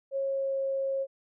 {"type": "tone with pitch glide", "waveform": "sine", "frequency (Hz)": [545, 541.5], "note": ["C#5", "C#5"], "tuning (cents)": [-29, -41], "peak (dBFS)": -27, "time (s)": [0.11, 1.07], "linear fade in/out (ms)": 50, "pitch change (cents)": -12, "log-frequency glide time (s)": [0.23, 0.59], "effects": []}